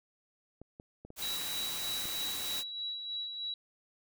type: clicks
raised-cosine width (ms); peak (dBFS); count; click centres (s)
2; -34; 5; 0.616 / 0.799 / 1.05 / 1.104 / 2.055
type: noise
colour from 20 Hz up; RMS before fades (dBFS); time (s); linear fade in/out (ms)
white; -39; 1.16-2.64; 50
type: tone with tremolo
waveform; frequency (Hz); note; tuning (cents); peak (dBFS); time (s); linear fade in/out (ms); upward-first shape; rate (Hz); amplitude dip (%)
sine; 3903; B7; -21; -34; 1.22-3.54; 2; sine; 3.2; 45
effects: none